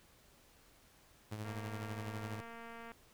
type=tone with tremolo; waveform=sawtooth; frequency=106.8 Hz; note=G#2; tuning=49 cents sharp; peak=-35 dBFS; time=1.31-2.41 s; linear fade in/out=10 ms; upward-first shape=triangle; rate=12 Hz; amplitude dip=55%
type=click train; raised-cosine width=0.5 ms; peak=-36 dBFS; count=340; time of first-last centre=1.45-2.918 s; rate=231 Hz
effects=pink hiss -65 dBFS RMS until 3.13 s